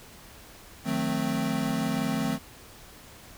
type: chord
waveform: square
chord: D# diminished seventh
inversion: none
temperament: equal with one note detuned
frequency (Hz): 155.56 / 180.98 / 220 / 261.6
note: D#3 / F#3 / A3 / C4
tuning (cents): 0 / -38 / 0 / 0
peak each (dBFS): -34 / -34 / -31 / -31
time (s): 0.84-2.39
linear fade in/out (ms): 50
effects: pink hiss -49 dBFS RMS until 3.37 s